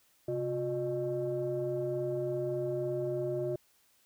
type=tone cluster; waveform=sine; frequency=133.6 / 359.6 / 609 Hz; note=C3 / F#4 / D#5; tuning=+36 / -49 / -37 cents; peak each=-37 / -32 / -35 dBFS; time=0.28-3.56 s; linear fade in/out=5 ms; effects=tanh soft clip ceiling -24 dBFS + white hiss -68 dBFS RMS until 4.05 s